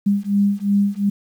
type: beating tone pair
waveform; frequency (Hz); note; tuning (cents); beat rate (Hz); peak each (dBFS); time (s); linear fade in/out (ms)
sine; 200 / 202.8; G3 / G#3; +35 / -41; 2.8; -18; 0.06-1.1; 10
effects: 8-bit